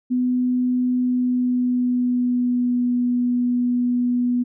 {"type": "tone with pitch glide", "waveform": "sine", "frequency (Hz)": [250, 245.1], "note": ["B3", "B3"], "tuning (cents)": [21, -13], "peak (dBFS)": -17, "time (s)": [0.1, 4.44], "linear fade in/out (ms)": 20, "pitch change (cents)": -34, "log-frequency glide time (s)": [0.99, 2.89], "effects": []}